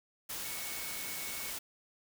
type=tone in noise; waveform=sine; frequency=2217 Hz; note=C#7; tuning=in tune; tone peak=-47 dBFS; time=0.44-1.51 s; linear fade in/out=10 ms; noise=white; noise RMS=-40 dBFS; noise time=0.29-1.59 s; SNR=-10 dB; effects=none